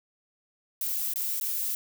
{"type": "noise with dropouts", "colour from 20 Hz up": "violet", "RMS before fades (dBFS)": -30, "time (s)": [0.81, 1.75], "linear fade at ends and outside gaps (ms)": 2, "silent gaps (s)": [[1.137, 1.158], [1.4, 1.41]], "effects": []}